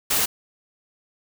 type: noise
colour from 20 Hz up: white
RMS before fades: -21 dBFS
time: 0.1-0.26 s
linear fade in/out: 10 ms
effects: none